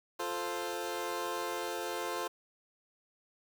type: chord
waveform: 20% pulse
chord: F major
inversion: none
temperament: equal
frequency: 349.2 / 440 / 523.3 Hz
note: F4 / A4 / C5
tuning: 0 / 0 / 0 cents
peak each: -34 dBFS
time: 0.19-2.28 s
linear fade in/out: 10 ms
effects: 9-bit